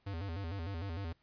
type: tone with vibrato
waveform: square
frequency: 90.4 Hz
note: F#2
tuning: 40 cents flat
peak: -38 dBFS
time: 0.06-1.13 s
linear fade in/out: 10 ms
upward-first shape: square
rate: 6.6 Hz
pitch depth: 160 cents each way
effects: pink hiss -73 dBFS RMS until 1.22 s + resampled to 11025 Hz